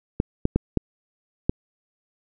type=clicks; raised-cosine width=3 ms; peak=-6 dBFS; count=5; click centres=0.201 / 0.454 / 0.56 / 0.773 / 1.495 s; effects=none